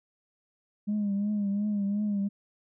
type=tone with vibrato; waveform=sine; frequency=204.5 Hz; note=G#3; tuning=26 cents flat; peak=-24 dBFS; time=0.87-2.29 s; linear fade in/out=20 ms; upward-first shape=triangle; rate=2.8 Hz; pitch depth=66 cents each way; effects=tanh soft clip ceiling -23 dBFS